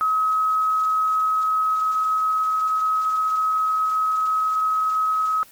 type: tone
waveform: sine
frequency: 1275 Hz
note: D#6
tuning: 42 cents sharp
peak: -17 dBFS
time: 0.01-5.43 s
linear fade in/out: 0 ms
effects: white hiss -49 dBFS RMS until 5.51 s + Opus 24 kbps